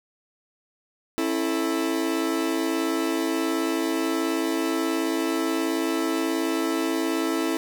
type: chord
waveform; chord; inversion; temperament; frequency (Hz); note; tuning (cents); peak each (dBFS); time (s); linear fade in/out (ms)
40% pulse; A major; first; equal with one note detuned; 271 / 329.6 / 440; C#4 / E4 / A4; -39 / 0 / 0; -28 / -24 / -30; 1.18-7.57; 0
effects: none